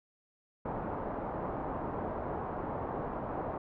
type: low-pass noise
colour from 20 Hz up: white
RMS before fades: -37 dBFS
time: 0.65-3.58 s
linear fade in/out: 5 ms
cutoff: 980 Hz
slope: 24 dB/octave
effects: none